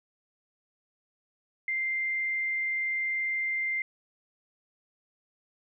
sine tone, 2093 Hz, C7, in tune, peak -27 dBFS, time 1.68-3.82 s, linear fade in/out 2 ms, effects none

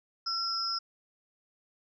sine tone cluster, 1351 / 5090 / 5370 Hz, E6 / D#8 / E8, +42 / +39 / +31 cents, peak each -36 / -32 / -35 dBFS, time 0.26-0.79 s, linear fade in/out 10 ms, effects none

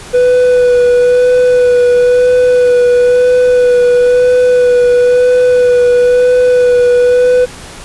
triangle tone with vibrato, 493.9 Hz, B4, in tune, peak -3 dBFS, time 0.13-7.46 s, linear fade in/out 20 ms, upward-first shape sine, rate 1 Hz, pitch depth 16 cents each way, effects pink hiss -30 dBFS RMS until 7.84 s + resampled to 24000 Hz

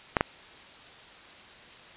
clicks, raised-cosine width 0.5 ms, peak -6 dBFS, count 2, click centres 0.168 / 0.209 s, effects white hiss -49 dBFS RMS until 1.96 s + resampled to 8000 Hz

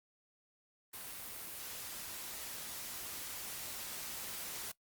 white noise with level ramp, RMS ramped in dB -46 to -43 dBFS, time 0.93-4.72 s, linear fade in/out 10 ms, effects noise-tail reverb RT60 0.1 s tail -20 dB re dry + Opus 32 kbps

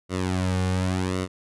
sawtooth tone with flanger, 92.5 Hz, F#2, in tune, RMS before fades -25 dBFS, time 0.09-1.28 s, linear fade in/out 50 ms, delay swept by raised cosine 1.2 to 3.1 ms, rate 0.9 Hz, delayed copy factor -0.8, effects resampled to 24000 Hz

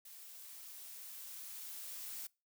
blue noise with level ramp, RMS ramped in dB -54 to -45 dBFS, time 0.05-2.27 s, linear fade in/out 5 ms, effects noise-tail reverb RT60 0.3 s tail -25 dB re dry

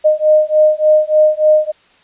sine beating tone pair, 613 / 616.4 Hz, D#5 / D#5, -26 / -16 cents, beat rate 3.4 Hz, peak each -11 dBFS, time 0.04-1.72 s, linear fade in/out 20 ms, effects white hiss -50 dBFS RMS until 2.03 s + resampled to 8000 Hz

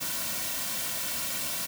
white noise with comb filter, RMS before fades -32 dBFS, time 0-1.67 s, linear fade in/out 20 ms, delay 2.4 ms, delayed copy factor -0.65, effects none

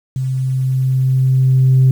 sine tone with level ramp, 130.81 Hz, C3, in tune, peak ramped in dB -16 to -5 dBFS, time 0.16-1.91 s, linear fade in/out 2 ms, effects tanh soft clip ceiling -4 dBFS + 7-bit

